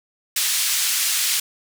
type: band-pass noise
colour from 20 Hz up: white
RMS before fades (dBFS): -21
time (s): 0.36-1.4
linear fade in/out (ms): 5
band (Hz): 2100 to 11000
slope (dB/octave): 12
effects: none